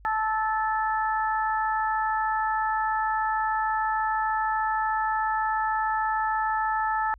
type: harmonic tone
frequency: 436.6 Hz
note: A4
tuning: 13 cents flat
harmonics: 2 / 3 / 4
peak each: -25 / -29 / -31 dBFS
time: 0.05-7.14 s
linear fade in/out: 0 ms
effects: added 50 Hz sine -48 dBFS peak until 7.18 s